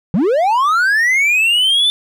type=linear sweep; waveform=triangle; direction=up; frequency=151.1 to 3553 Hz; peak=-9 dBFS; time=0.14-1.9 s; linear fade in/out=0 ms; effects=none